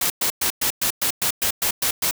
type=noise bursts; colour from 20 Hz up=white; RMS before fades=-21 dBFS; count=11; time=0.01-2.111 s; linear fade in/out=5 ms; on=91 ms; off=110 ms; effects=none